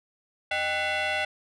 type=tone with frequency modulation; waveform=sine; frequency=615 Hz; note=D#5; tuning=20 cents flat; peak=-22 dBFS; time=0.51-1.25 s; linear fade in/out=5 ms; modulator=699 Hz; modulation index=3.7; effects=tanh soft clip ceiling -24 dBFS